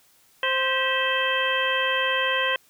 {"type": "harmonic tone with a mistuned harmonic", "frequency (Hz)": 523.3, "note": "C5", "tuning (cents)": 0, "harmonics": [1, 2, 3, 4, 5, 6], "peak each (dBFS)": [-28, -28, -28, -28, -28, -28], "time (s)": [0.43, 2.56], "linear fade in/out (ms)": 2, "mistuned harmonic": 4, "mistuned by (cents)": -130, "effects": ["white hiss -59 dBFS RMS until 2.69 s"]}